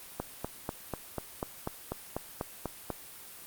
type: click train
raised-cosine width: 1 ms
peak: -18 dBFS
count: 12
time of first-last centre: 0.2-2.903 s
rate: 4.07 Hz
effects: white hiss -48 dBFS RMS until 3.46 s + Opus 32 kbps